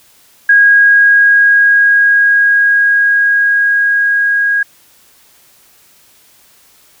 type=tone with level ramp; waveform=sine; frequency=1640 Hz; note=G#6; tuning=22 cents flat; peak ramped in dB=-3 to -9 dBFS; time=0.49-4.63 s; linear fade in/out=5 ms; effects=white hiss -47 dBFS RMS until 7 s